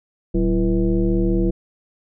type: tone with frequency modulation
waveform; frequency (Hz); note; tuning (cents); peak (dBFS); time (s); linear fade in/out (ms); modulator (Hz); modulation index
sine; 187.7; F#3; +25; -15; 0.34-1.51; 10; 150; 1.5
effects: none